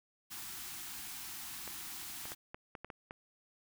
white band-stop noise, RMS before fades -45 dBFS, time 0.3-2.35 s, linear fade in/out 20 ms, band 380 to 710 Hz, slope 96 dB/octave
clicks, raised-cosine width 0.5 ms, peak -29 dBFS, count 8, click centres 1.677 / 2.255 / 2.319 / 2.545 / 2.752 / 2.846 / 2.902 / 3.109 s
effects none

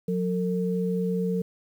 sine tone pair together, 180.84 / 452.4 Hz, F#3 / A4, -39 / +48 cents, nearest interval octave + major third, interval 1587 cents, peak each -25 / -28 dBFS, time 0.08-1.42 s, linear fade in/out 5 ms, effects 9-bit

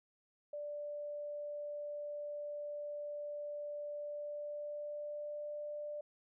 sine tone with pitch glide, 587.3 to 592.1 Hz, D5 to D5, 0 to +14 cents, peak -40 dBFS, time 0.53-6.01 s, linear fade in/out 5 ms, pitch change +14 cents, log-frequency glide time 3.93-5.51 s, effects none

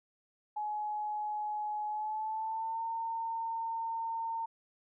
sine tone with pitch glide, 844 to 909.8 Hz, G#5 to A#5, +28 to -42 cents, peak -33 dBFS, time 0.56-4.46 s, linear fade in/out 10 ms, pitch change +130 cents, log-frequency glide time 1.87-2.83 s, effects none

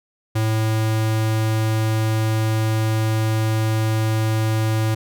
square tone, 110 Hz, A2, in tune, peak -18 dBFS, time 0.35-4.95 s, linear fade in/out 10 ms, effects none

